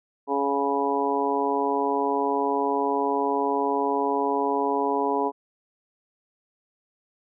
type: harmonic tone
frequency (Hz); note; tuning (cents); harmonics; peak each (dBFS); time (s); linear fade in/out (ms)
140; C#3; +18; 2 / 3 / 4 / 5 / 6 / 7; -29 / -26 / -34 / -31 / -29 / -27; 0.27-5.32; 50
effects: none